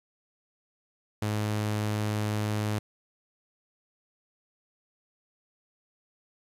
sawtooth tone, 106 Hz, G#2, 36 cents sharp, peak -23 dBFS, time 1.22-2.79 s, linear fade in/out 5 ms, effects resampled to 32000 Hz + 9-bit

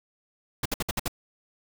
pink noise bursts, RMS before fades -27 dBFS, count 6, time 0.63-1.081 s, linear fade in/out 5 ms, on 26 ms, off 59 ms, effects none

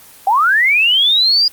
sine linear sweep, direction up, 740 to 4896 Hz, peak -9 dBFS, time 0.27-1.48 s, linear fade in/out 2 ms, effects white hiss -41 dBFS RMS until 1.52 s + Opus 24 kbps

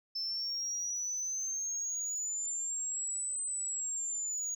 sine exponential two-way sweep, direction up then down, 5274 to 8150 to 6700 Hz, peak -32 dBFS, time 0.15-4.55 s, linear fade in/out 10 ms, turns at 3.42 s, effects tanh soft clip ceiling -30 dBFS

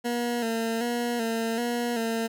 20% pulse tone with vibrato, 233.1 Hz, A#3, in tune, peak -21 dBFS, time 0.04-2.28 s, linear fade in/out 20 ms, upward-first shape square, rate 1.3 Hz, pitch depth 45 cents each way, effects none

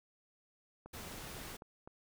click train, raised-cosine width 1 ms, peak -36 dBFS, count 5, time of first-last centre 0.86-1.875 s, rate 3.94 Hz
pink noise, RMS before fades -47 dBFS, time 0.93-1.57 s, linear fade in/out 10 ms
effects none

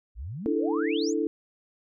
sine exponential sweep, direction up, 49 to 7680 Hz, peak -33 dBFS, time 0.15-1.14 s, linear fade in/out 50 ms
sine chord, D suspended second, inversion none, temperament equal, 293.7 / 329.6 / 440 Hz, D4 / E4 / A4, 0 / 0 / 0 cents, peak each -29 / -28 / -28 dBFS, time 0.46-1.27 s, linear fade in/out 0 ms
effects none

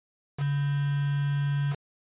sine tone with quantisation, 142.2 Hz, C#3, 45 cents sharp, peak -24 dBFS, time 0.37-1.76 s, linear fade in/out 50 ms, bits 6, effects resampled to 8000 Hz

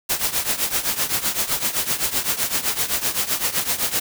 white noise with tremolo, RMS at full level -19 dBFS, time 0.09-4 s, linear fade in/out 10 ms, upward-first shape triangle, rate 7.8 Hz, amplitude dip 85%, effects none

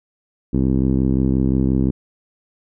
10% pulse tone with low-pass filter, 65.7 Hz, C2, 8 cents sharp, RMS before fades -17 dBFS, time 0.53-1.91 s, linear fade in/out 10 ms, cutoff 280 Hz, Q 1.5, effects none

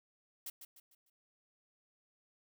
blue noise with echo, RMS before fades -43 dBFS, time 0.46-0.5 s, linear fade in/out 5 ms, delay 150 ms, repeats 4, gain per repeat -8 dB, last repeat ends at 1.1 s, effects none

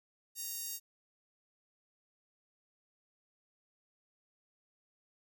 10% pulse tone with high-pass filter, 932.3 Hz, A#5, in tune, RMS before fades -41 dBFS, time 0.35-0.8 s, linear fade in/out 50 ms, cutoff 8700 Hz, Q 2.2, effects none

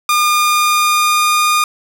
sawtooth tone with pitch glide, 1211 to 1219.4 Hz, D#6 to D#6, -47 to -35 cents, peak -7 dBFS, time 0.09-1.64 s, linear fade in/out 2 ms, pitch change +12 cents, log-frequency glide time 0.3-1.52 s, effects none

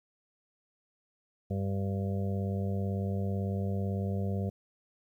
harmonic tone, 98 Hz, G2, in tune, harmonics 1 / 2 / 4 / 5 / 6 / 7, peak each -31 / -34 / -42 / -42 / -45 / -46 dBFS, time 1.5-4.5 s, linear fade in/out 10 ms, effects 11-bit

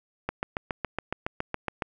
click train, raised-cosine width 0.5 ms, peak -13 dBFS, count 12, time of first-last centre 0.29-1.822 s, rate 7.18 Hz, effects none

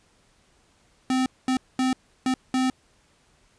square tone bursts at uneven times, 258.4 Hz, C4, 21 cents flat, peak -21 dBFS, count 5, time 1.1-1.26 / 1.48-1.57 / 1.79-1.93 / 2.26-2.34 / 2.54-2.7 s, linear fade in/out 2 ms, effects pink hiss -62 dBFS RMS until 3.58 s + resampled to 22050 Hz

